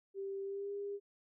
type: tone with pitch glide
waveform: sine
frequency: 392 to 403.3 Hz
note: G4 to G4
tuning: 0 to +49 cents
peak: -38 dBFS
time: 0.14-1 s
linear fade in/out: 50 ms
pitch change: +49 cents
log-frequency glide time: 0.43-0.72 s
effects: none